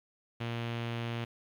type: tone with low-pass filter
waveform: sawtooth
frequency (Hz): 117.4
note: A#2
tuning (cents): +13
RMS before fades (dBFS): -36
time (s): 0.4-1.25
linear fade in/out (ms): 10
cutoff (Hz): 3000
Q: 2.4
effects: 10-bit